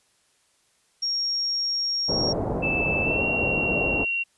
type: tone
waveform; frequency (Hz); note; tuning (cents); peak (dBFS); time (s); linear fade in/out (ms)
sine; 5570; F8; -5; -23; 1.02-2.33; 10
type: low-pass noise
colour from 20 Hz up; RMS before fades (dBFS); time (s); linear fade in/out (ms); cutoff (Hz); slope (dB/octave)
white; -27; 2.08-4.05; 20; 690; 24
type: tone with pitch glide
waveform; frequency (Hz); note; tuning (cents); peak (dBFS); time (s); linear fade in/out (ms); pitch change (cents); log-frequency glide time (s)
sine; 2637 to 2746; E7 to F7; 0 to -30; -23; 2.62-4.24; 20; +70; 3.03-3.23
effects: white hiss -65 dBFS RMS until 4.37 s + resampled to 24000 Hz